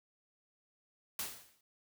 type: noise with exponential decay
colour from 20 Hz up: white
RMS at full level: -36 dBFS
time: 1.19-1.61 s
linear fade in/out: 2 ms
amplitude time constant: 90 ms
effects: none